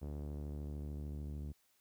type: tone with low-pass filter sweep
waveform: sawtooth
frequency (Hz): 73.42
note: D2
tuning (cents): 0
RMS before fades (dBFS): -43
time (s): 0.01-1.53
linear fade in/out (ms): 20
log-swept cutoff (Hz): 550 to 260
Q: 0.83
effects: white hiss -74 dBFS RMS until 1.8 s